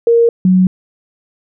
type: tone pair in turn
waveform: sine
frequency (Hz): 466.2 / 185.01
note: A#4 / F#3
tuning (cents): 0 / 0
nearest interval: octave + major third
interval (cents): 1600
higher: first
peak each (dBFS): -6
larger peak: neither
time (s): 0.07-0.29 / 0.45-0.67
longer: neither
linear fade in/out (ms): 2
effects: none